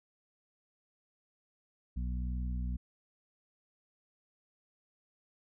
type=harmonic tone; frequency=61.5 Hz; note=B1; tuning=7 cents flat; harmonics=1 / 2 / 3 / 4; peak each=-33 / -45 / -43 / -48 dBFS; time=1.96-2.77 s; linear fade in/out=10 ms; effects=none